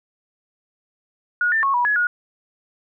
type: tone with pitch steps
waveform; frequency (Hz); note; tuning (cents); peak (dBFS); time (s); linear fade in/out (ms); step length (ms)
sine; 1447 / 1785 / 1097 / 971 / 1688 / 1444; F#6 / A6 / C#6 / B5 / G#6 / F#6; -39 / +24 / -18 / -30 / +28 / -43; -16; 1.41-2.07; 2; 110
effects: none